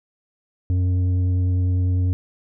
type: tone with tanh clipping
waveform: triangle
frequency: 91 Hz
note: F#2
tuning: 28 cents flat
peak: -18 dBFS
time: 0.7-2.13 s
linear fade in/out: 0 ms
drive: 11 dB
effects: none